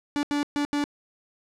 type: tone bursts at uneven times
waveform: 45% pulse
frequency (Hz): 290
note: D4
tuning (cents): -22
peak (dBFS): -23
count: 4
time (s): 0.16-0.23 / 0.31-0.43 / 0.56-0.65 / 0.73-0.84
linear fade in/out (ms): 0
effects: low-pass 7000 Hz 12 dB/octave + 10-bit